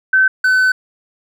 sine / triangle tone pair in turn, 1534 / 1514.6 Hz, G6 / F#6, -38 / +40 cents, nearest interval unison, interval 22 cents, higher first, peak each -8 dBFS, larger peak neither, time 0.13-0.28 / 0.44-0.72 s, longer second, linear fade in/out 5 ms, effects none

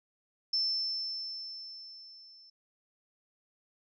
sine tone with level ramp, 5310 Hz, E8, 12 cents sharp, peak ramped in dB -26 to -54 dBFS, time 0.53-2.5 s, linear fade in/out 5 ms, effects none

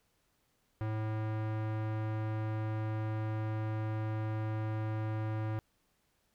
square tone with low-pass filter, 108.8 Hz, A2, 19 cents flat, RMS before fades -35 dBFS, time 0.81-5.59 s, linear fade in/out 0 ms, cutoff 1700 Hz, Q 0.84, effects pink hiss -75 dBFS RMS until 6.34 s

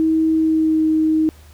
sine tone with pitch glide, 319.4 to 314.3 Hz, D#4 to D#4, +45 to +18 cents, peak -13 dBFS, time 0-1.29 s, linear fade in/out 0 ms, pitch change -27 cents, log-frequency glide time 0.32-0.86 s, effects added 76 Hz sine -42 dBFS peak until 1.53 s + pink hiss -50 dBFS RMS until 1.53 s

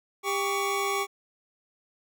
25% pulse tone pair together, 397.3 / 1123.7 Hz, G4 / C#6, +23 / +23 cents, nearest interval octave + tritone, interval 1800 cents, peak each -25 dBFS, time 0.23-1.07 s, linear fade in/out 50 ms, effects none

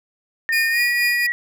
sine tone with pitch glide, 1826 to 1925.7 Hz, A#6 to B6, -36 to -44 cents, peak -18 dBFS, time 0.49-1.32 s, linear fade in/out 0 ms, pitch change +92 cents, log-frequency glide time 0.7-0.82 s
30% pulse tone with tremolo, 2443 Hz, D#7, 32 cents flat, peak -15 dBFS, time 0.52-1.27 s, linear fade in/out 10 ms, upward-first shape triangle, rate 4.2 Hz, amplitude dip 60%
effects none

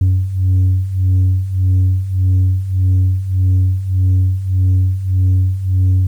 sine beating tone pair, 92.1 / 93.8 Hz, F#2 / F#2, -7 / +24 cents, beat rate 1.7 Hz, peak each -14 / -10 dBFS, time 0.01-6.07 s, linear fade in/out 5 ms, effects tanh soft clip ceiling -8 dBFS + 8-bit

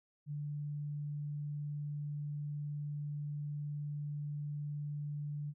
sine tone, 146.83 Hz, D3, in tune, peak -37 dBFS, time 0.26-5.54 s, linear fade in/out 50 ms, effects none

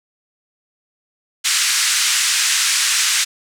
white band-pass noise, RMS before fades -17 dBFS, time 1.44-3.25 s, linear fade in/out 20 ms, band 1400 to 8500 Hz, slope 24 dB/octave, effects none

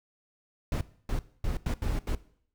brown noise bursts at uneven times, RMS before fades -29 dBFS, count 6, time 0.72-0.81 / 1.09-1.19 / 1.44-1.57 / 1.66-1.74 / 1.82-1.99 / 2.07-2.15 s, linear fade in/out 2 ms, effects noise-tail reverb RT60 0.6 s tail -18 dB re dry

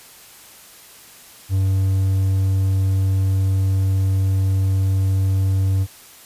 triangle tone, 95.9 Hz, G2, 37 cents flat, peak -13 dBFS, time 1.49-5.87 s, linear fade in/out 50 ms, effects white hiss -44 dBFS RMS until 6.25 s + resampled to 32000 Hz

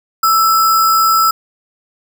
sine tone with sample-and-hold, 1318.5 Hz, E6, in tune, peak -8 dBFS, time 0.23-1.31 s, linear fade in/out 5 ms, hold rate 6300 Hz, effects none

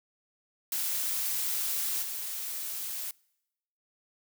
blue noise with level steps, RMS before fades -31 / -36 dBFS, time 0.72-3.11 s, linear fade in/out 2 ms, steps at 2.02 s, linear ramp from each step 10 ms, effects noise-tail reverb RT60 0.9 s tail -26 dB re dry

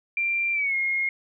sine tone with pitch glide, 2369 to 2147 Hz, D7 to C7, +14 to +44 cents, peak -22 dBFS, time 0.17-1.09 s, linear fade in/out 2 ms, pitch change -170 cents, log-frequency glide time 0.53-0.75 s, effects none

